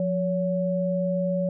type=tone pair together; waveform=sine; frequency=177.5 / 563.5 Hz; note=F3 / C#5; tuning=+28 / +28 cents; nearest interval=octave + minor sixth; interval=2000 cents; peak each=-25 dBFS; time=0-1.49 s; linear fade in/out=2 ms; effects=none